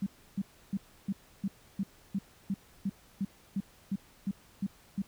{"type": "tone bursts", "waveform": "sine", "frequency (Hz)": 196, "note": "G3", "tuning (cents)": 0, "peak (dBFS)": -28, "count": 15, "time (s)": [0.02, 5.02], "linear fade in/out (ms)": 5, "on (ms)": 44, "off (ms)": 310, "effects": ["pink hiss -60 dBFS RMS until 5.07 s"]}